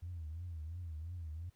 sine tone with vibrato, 82.7 Hz, E2, 6 cents sharp, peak -40 dBFS, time 0.02-1.5 s, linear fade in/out 10 ms, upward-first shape triangle, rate 2.9 Hz, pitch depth 160 cents each way, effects tanh soft clip ceiling -36 dBFS + pink hiss -75 dBFS RMS until 1.55 s

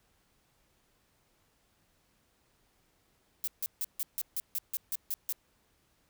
violet noise bursts, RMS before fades -33 dBFS, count 11, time 3.44-5.325 s, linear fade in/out 0 ms, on 35 ms, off 150 ms, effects pink hiss -71 dBFS RMS until 6.09 s

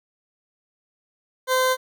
20% pulse tone, 515 Hz, C5, 28 cents flat, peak -13 dBFS, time 1.47-1.77 s, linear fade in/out 50 ms, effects none

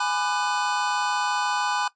square chord, G# half-diminished seventh, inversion none, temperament just, 830.6 / 996.7 / 1196.1 / 1495.1 Hz, G#5 / B5 / D6 / F#6, 0 / +16 / +31 / +18 cents, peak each -28 / -29 / -32 / -29 dBFS, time 0-1.88 s, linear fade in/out 5 ms, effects noise-tail reverb RT60 0.1 s tail -17 dB re dry + resampled to 16000 Hz

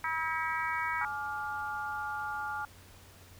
harmonic tone, 321.5 Hz, E4, 43 cents flat, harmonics 3 / 4 / 5 / 6 / 7, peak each -35 / -36 / -37 / -38 / -38 dBFS, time 0.04-1.05 s, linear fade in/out 2 ms
sine chord, D diminished, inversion second, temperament just, 845.8 / 1174.7 / 1409.6 Hz, Ab5 / D6 / F6, +31 / 0 / +16 cents, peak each -37 / -41 / -37 dBFS, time 1.01-2.65 s, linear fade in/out 2 ms
effects added 91 Hz sine -56 dBFS peak until 3.39 s + pink hiss -56 dBFS RMS until 3.39 s

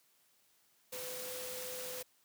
sine tone in noise, 505 Hz, B4, 39 cents sharp, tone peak -45 dBFS, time 0.92-2.03 s, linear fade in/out 10 ms, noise white, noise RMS -44 dBFS, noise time 0.92-2.03 s, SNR -4 dB, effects white hiss -71 dBFS RMS until 2.24 s + high-pass 100 Hz 12 dB/octave

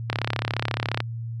click train, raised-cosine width 0.3 ms, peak -8 dBFS, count 32, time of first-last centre 0.1-1.004 s, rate 34.3 Hz, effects added 115 Hz sine -29 dBFS peak until 1.4 s

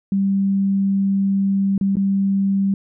sine tone with dropouts, 196 Hz, G3, in tune, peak -15 dBFS, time 0.12-2.74 s, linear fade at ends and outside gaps 2 ms, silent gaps 1.779-1.811 / 1.956-1.968 s, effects none

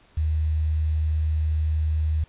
sine tone with quantisation, 77.78 Hz, D#2, in tune, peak -20 dBFS, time 0.17-2.24 s, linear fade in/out 5 ms, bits 8, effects pink hiss -57 dBFS RMS until 2.28 s + resampled to 8000 Hz

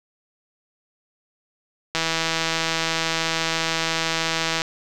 click train, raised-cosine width 0.2 ms, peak -5 dBFS, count 436, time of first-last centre 1.95-4.619 s, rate 163 Hz, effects none

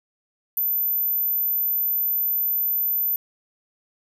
sine tone, 13970 Hz, A9, 14 cents flat, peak -20 dBFS, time 0.57-3.16 s, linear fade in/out 2 ms, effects none

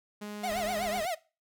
sawtooth tone with pitch glide, 208.2 to 205.9 Hz, G#3 to G#3, +5 to -15 cents, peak -34 dBFS, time 0.21-1.01 s, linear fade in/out 10 ms, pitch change -20 cents, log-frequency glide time 0.73-0.88 s
45% pulse tone with vibrato, 682 Hz, F5, 41 cents flat, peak -30 dBFS, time 0.43-1.15 s, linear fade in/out 10 ms, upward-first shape triangle, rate 8 Hz, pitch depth 210 cents each way
pink noise, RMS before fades -46 dBFS, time 0.49-1.06 s, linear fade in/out 5 ms
effects noise-tail reverb RT60 0.3 s tail -19 dB re dry

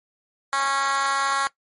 10% pulse tone with high-pass filter, 274.7 Hz, C#4, 16 cents flat, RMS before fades -23 dBFS, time 0.53-1.47 s, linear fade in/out 0 ms, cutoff 1100 Hz, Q 1.9, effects noise-tail reverb RT60 0.1 s tail -19 dB re dry + MP3 48 kbps

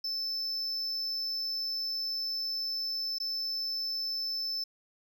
triangle tone with dropouts, 5274 Hz, E8, in tune, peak -30 dBFS, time 0.04-4.64 s, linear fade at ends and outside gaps 5 ms, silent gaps 3.185-3.2 s, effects none

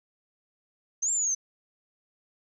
sine linear two-way sweep, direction up then down, 6100 to 7459 to 6100 Hz, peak -24 dBFS, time 1.02-1.35 s, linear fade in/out 10 ms, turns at 1.11 s, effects none

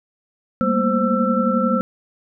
sine tone cluster, 197.2 / 227.3 / 238.8 / 522 / 1333 Hz, G3 / A#3 / A#3 / C5 / E6, +11 / -43 / +42 / -4 / +19 cents, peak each -22 dBFS, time 0.61-1.81 s, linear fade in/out 0 ms, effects none

